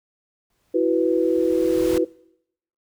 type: noise with exponential growth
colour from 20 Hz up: pink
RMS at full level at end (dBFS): -31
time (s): 0.5-1.98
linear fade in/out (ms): 2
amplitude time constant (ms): 320
type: chord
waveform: sine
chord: E suspended second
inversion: none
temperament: equal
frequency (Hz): 329.6 / 370 / 493.9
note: E4 / F#4 / B4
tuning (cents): 0 / 0 / 0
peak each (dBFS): -21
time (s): 0.74-2.05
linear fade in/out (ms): 10
effects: noise-tail reverb RT60 0.8 s tail -24 dB re dry